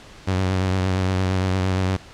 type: tone with vibrato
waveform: sawtooth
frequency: 93.6 Hz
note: F#2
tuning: 20 cents sharp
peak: -15 dBFS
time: 0.27-1.97 s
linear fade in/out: 10 ms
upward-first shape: triangle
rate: 8.7 Hz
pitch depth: 43 cents each way
effects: pink hiss -44 dBFS RMS until 2.13 s + low-pass 6000 Hz 12 dB/octave